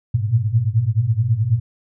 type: tone cluster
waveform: sine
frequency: 102.7 / 112.1 / 117 / 121.4 Hz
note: G#2 / A2 / A#2 / B2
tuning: -19 / +33 / +7 / -29 cents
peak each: -21 dBFS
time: 0.14-1.6 s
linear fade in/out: 10 ms
effects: none